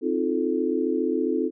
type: chord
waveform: sine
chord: F dominant seventh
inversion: second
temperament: just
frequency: 261.9 / 314.3 / 349.2 / 436.5 Hz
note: C4 / Eb4 / F4 / A4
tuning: +2 / +18 / 0 / -14 cents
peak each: -27 dBFS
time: 0.01-1.51 s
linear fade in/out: 50 ms
effects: none